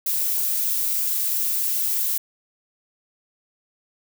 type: noise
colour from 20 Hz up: violet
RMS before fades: -23 dBFS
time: 0.06-2.18 s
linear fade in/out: 5 ms
effects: none